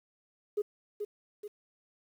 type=tone with echo; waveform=sine; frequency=415.3 Hz; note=G#4; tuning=in tune; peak=-26 dBFS; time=0.57-0.62 s; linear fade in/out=10 ms; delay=430 ms; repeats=2; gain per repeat=-6 dB; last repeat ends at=1.48 s; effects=tanh soft clip ceiling -22 dBFS + 10-bit